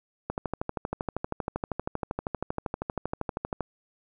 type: click train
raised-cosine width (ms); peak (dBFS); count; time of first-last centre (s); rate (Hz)
1; -15; 43; 0.3-3.607; 12.7
effects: none